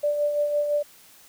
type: tone with tremolo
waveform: sine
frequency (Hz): 587.3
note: D5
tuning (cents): 0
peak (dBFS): -19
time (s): 0.03-0.83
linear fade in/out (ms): 10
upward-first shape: sine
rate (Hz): 5.9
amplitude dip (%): 45
effects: white hiss -52 dBFS RMS until 1.28 s